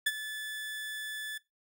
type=tone with ADSR envelope; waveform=30% pulse; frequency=1735 Hz; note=A6; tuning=25 cents flat; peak=-21 dBFS; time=0.06-1.38 s; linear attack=9 ms; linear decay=39 ms; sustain=-13 dB; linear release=7 ms; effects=noise-tail reverb RT60 0.2 s tail -19 dB re dry